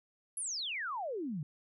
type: exponential sweep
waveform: sine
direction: down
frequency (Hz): 11175 to 138.59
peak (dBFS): -35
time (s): 0.37-1.43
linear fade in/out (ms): 2
effects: none